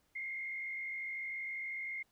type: tone with frequency modulation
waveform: sine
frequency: 2124 Hz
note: C7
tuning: 25 cents sharp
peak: -38 dBFS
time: 0.15-2.03 s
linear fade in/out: 10 ms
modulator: 52.8 Hz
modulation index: 0.99
effects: pink hiss -75 dBFS RMS until 2.11 s